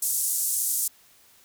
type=band-pass noise; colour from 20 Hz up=pink; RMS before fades=-26 dBFS; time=0.02-0.88 s; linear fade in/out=5 ms; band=7600 to 14000 Hz; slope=24 dB/octave; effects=white hiss -57 dBFS RMS until 1.44 s